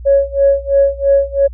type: tone with tremolo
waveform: sine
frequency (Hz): 555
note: C#5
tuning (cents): +2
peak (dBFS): -5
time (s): 0.05-1.48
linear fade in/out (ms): 20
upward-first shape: sine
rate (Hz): 3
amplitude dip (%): 95
effects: tanh soft clip ceiling -1 dBFS + added 60 Hz sine -27 dBFS peak until 1.53 s